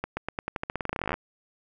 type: accelerating click train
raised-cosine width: 0.5 ms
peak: -14 dBFS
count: 24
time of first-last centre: 0.04-1.141 s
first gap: 130 ms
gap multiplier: 0.89
effects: none